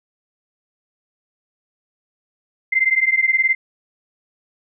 sine beating tone pair, 2073 / 2092 Hz, C7 / C7, -17 / -1 cents, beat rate 19 Hz, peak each -17 dBFS, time 2.72-3.55 s, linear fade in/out 10 ms, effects none

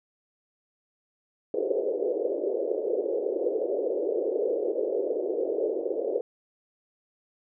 pink band-pass noise, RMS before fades -28 dBFS, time 1.54-6.21 s, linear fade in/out 2 ms, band 370 to 540 Hz, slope 48 dB/octave, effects none

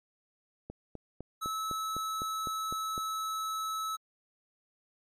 click train, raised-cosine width 2 ms, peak -27 dBFS, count 10, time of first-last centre 0.7-2.978 s, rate 3.95 Hz
square tone, 1300 Hz, E6, 24 cents flat, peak -33 dBFS, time 1.41-3.97 s, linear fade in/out 20 ms
effects MP3 64 kbps

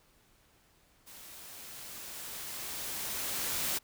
white noise with level ramp, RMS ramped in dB -51 to -32 dBFS, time 1.06-3.79 s, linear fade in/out 20 ms, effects pink hiss -66 dBFS RMS until 3.83 s

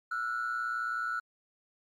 triangle ring-modulated tone, 1396.9 Hz, F6, in tune, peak -24 dBFS, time 0.11-1.2 s, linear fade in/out 10 ms, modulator 59.5 Hz, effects tanh soft clip ceiling -26 dBFS + MP3 96 kbps

